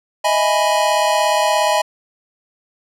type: chord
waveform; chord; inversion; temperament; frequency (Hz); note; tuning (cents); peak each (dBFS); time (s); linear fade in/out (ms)
square; E major seventh; third; equal; 622.3 / 659.3 / 830.6 / 987.8; D#5 / E5 / G#5 / B5; 0 / 0 / 0 / 0; -19 / -24 / -19 / -20; 0.24-1.82; 10
effects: low-pass 11000 Hz 12 dB/octave